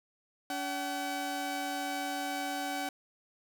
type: tone pair together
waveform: sawtooth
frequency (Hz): 284.7 / 760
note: C#4 / F#5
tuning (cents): +46 / +46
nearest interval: octave + perfect fourth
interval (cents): 1700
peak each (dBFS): -34 / -31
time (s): 0.5-2.89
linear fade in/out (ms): 2
effects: none